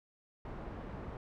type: low-pass noise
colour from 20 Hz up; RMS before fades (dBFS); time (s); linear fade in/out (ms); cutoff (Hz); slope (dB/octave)
pink; -44; 0.45-1.17; 2; 1100; 12
effects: none